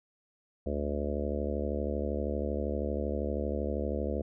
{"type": "harmonic tone", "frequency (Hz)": 72.7, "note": "D2", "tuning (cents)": -17, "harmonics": [1, 3, 4, 5, 6, 7, 8, 9], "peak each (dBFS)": [-34, -37, -40, -39, -40, -37, -40, -43], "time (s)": [0.66, 4.22], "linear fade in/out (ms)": 5, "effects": []}